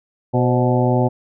harmonic tone with a mistuned harmonic, 123.47 Hz, B2, in tune, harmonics 1 / 2 / 3 / 4 / 5 / 6 / 7, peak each -17 / -20 / -22 / -23 / -24 / -25 / -25 dBFS, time 0.33-1.09 s, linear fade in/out 20 ms, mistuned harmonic 4, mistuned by +79 cents, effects none

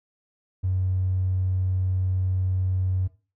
triangle tone, 92.9 Hz, F#2, 7 cents sharp, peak -18 dBFS, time 0.63-3.08 s, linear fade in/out 20 ms, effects noise-tail reverb RT60 0.3 s tail -17 dB re dry + tanh soft clip ceiling -18 dBFS

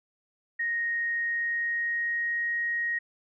sine tone with pitch glide, 1867 to 1880 Hz, A#6 to A#6, +2 to +14 cents, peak -26 dBFS, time 0.59-2.99 s, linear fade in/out 10 ms, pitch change +12 cents, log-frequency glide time 1.2-2.57 s, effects none

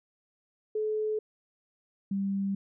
sine tone pair in turn, 430 / 196.7 Hz, A4 / G3, -40 / +6 cents, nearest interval octave + major second, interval 1354 cents, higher first, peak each -27 dBFS, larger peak neither, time 0.75-1.19 / 2.11-2.55 s, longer neither, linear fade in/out 5 ms, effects none

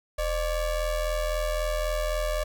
square ring-modulated tone, 282.1 Hz, C#4, 30 cents sharp, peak -23 dBFS, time 0.18-2.44 s, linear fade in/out 10 ms, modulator 324 Hz, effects 10-bit

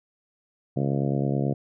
harmonic tone, 69.3 Hz, C#2, in tune, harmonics 2 / 3 / 4 / 5 / 6 / 7 / 8 / 9 / 10, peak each -25 / -29 / -31 / -33 / -35 / -36 / -37 / -38 / -39 dBFS, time 0.76-1.54 s, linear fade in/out 10 ms, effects none

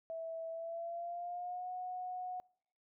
sine tone with pitch glide, 655 to 731 Hz, E5 to F#5, -11 to -21 cents, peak -39 dBFS, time 0.1-2.4 s, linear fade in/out 0 ms, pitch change +190 cents, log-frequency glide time 0.5-1.7 s, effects noise-tail reverb RT60 0.7 s tail -26 dB re dry

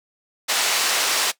white band-pass noise, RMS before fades -21 dBFS, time 0.48-1.32 s, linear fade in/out 20 ms, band 510 to 6600 Hz, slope 12 dB/octave, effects noise-tail reverb RT60 0.1 s tail -17 dB re dry

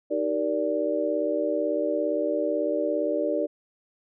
sine chord, Eb major seventh, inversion none, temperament just, 311.1 / 388.9 / 466.7 / 583.4 Hz, Eb4 / G4 / Bb4 / D5, 0 / -14 / +2 / -12 cents, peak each -29 / -31 / -30 / -26 dBFS, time 0.1-3.47 s, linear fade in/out 20 ms, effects none

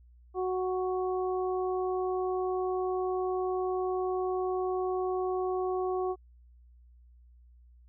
harmonic tone, 370 Hz, F#4, in tune, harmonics 1 / 2 / 3, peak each -29 / -35 / -39 dBFS, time 0.34-6.16 s, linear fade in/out 50 ms, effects added 60 Hz sine -54 dBFS peak until 7.88 s

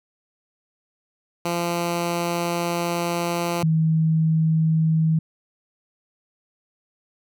10% pulse / sine tone pair in turn, 171.9 / 159.83 Hz, F3 / D#3, -27 / +47 cents, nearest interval minor second, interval 126 cents, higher first, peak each -14 / -16 dBFS, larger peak first, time 1.45-3.63 / 3.63-5.19 s, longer first, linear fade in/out 5 ms, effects none

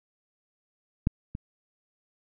clicks, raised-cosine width 5 ms, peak -10 / -22 dBFS, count 2, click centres 1.071 / 1.351 s, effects none

